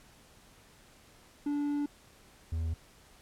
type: tone pair in turn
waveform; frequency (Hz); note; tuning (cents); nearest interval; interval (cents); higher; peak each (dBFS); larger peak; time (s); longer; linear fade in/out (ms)
triangle; 290 / 81.38; D4 / E2; -22 / -22; octave + minor seventh; 2200; first; -27 / -28; first; 1.46-1.86 / 2.52-2.74; first; 5
effects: pink hiss -59 dBFS RMS until 3.21 s + low-pass 12000 Hz 12 dB/octave